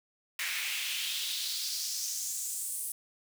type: noise with high-pass filter sweep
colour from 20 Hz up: pink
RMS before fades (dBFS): -35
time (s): 0.39-2.92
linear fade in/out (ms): 2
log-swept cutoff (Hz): 2000 to 10000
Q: 2.8
effects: none